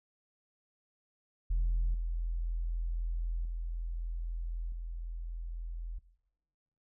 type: tone with level steps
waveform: sine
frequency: 41.94 Hz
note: E1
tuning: 31 cents sharp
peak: -25 / -30 / -33 / -36 dBFS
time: 1.5-5.99 s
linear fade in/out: 10 ms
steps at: 1.94 / 3.45 / 4.72 s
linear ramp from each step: 2 ms
effects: noise-tail reverb RT60 1.0 s tail -19 dB re dry + tanh soft clip ceiling -24 dBFS